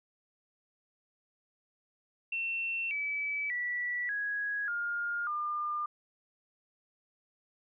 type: tone with pitch steps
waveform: sine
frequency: 2700 / 2297 / 1953.8 / 1662 / 1413.8 / 1202.7 Hz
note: E7 / D7 / B6 / G#6 / F6 / D6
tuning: +41 / -39 / -19 / +1 / +21 / +41 cents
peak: -31 dBFS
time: 2.32-5.86 s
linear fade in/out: 5 ms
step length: 590 ms
effects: none